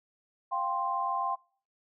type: chord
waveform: sine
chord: F suspended second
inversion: none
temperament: just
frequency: 698.5 / 785.8 / 1047.7 Hz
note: F5 / G5 / C6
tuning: 0 / +4 / +2 cents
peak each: -36 / -33 / -30 dBFS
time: 0.51-1.36 s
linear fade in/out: 20 ms
effects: noise-tail reverb RT60 0.5 s tail -26 dB re dry